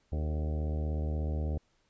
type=harmonic tone with a mistuned harmonic; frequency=76.5 Hz; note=D#2; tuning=29 cents flat; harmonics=1 / 2 / 3 / 4 / 5 / 6 / 7 / 8 / 9 / 10; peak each=-30 / -39 / -43 / -45 / -49 / -47 / -47 / -50 / -54 / -54 dBFS; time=0.12-1.58 s; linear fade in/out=5 ms; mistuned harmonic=6; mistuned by=-47 cents; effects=pink hiss -72 dBFS RMS until 1.89 s + resampled to 16000 Hz